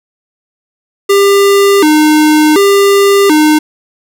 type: tone with vibrato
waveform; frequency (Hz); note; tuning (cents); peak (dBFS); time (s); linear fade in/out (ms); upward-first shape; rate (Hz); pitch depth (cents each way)
square; 349.2; F4; 0; -5; 1.09-3.59; 10; square; 0.68; 230
effects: none